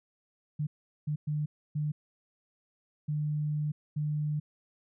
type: tone bursts at uneven times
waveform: sine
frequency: 150 Hz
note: D3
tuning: 37 cents sharp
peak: -28 dBFS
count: 6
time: 0.59-0.67 / 1.07-1.16 / 1.27-1.46 / 1.75-1.92 / 3.08-3.72 / 3.96-4.4 s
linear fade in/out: 10 ms
effects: none